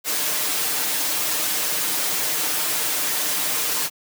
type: noise with comb filter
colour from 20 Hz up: white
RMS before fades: -23 dBFS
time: 0.04-3.9 s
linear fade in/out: 50 ms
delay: 6.6 ms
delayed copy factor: +0.85
effects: high-pass 200 Hz 12 dB/octave